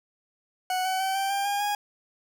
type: tone with pitch steps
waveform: 40% pulse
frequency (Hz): 740 / 753.4 / 767 / 780.8 / 794.9 / 809.3 / 823.9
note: F#5 / F#5 / G5 / G5 / G5 / G#5 / G#5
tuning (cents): 0 / +31 / -38 / -7 / +24 / -45 / -14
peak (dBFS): -24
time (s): 0.7-1.75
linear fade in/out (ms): 2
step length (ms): 150
effects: none